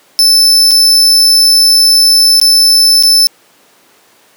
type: tone with dropouts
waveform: 40% pulse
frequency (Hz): 5274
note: E8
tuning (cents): 0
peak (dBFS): -3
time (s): 0.19-3.27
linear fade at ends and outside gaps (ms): 0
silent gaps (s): 0.71-0.715 / 2.4-2.414 / 3.026-3.034
effects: pink hiss -46 dBFS RMS until 4.36 s + high-pass 300 Hz 12 dB/octave